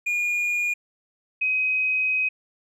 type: tone pair in turn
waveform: triangle / sine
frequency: 2432 / 2524 Hz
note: D#7 / D#7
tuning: -40 / +24 cents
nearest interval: minor second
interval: 64 cents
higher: second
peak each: -20 dBFS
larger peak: neither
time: 0.06-0.74 / 1.41-2.29 s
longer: second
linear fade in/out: 10 ms
effects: none

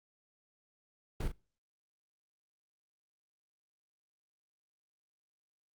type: noise with echo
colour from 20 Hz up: brown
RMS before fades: -34 dBFS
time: 1.2-1.28 s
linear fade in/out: 5 ms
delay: 39 ms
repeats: 1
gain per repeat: -9 dB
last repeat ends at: 1.319 s
effects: noise-tail reverb RT60 0.4 s tail -25 dB re dry + Opus 48 kbps

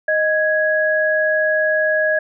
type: tone pair together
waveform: sine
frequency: 622.3 / 1663.5 Hz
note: D#5 / G#6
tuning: 0 / +2 cents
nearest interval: octave + perfect fourth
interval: 1702 cents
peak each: -17 dBFS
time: 0.08-2.19 s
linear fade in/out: 5 ms
effects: none

